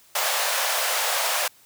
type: high-pass noise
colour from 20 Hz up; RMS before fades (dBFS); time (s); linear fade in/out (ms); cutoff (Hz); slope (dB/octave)
pink; -24; 0.15-1.48; 5; 550; 48
effects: white hiss -55 dBFS RMS until 1.65 s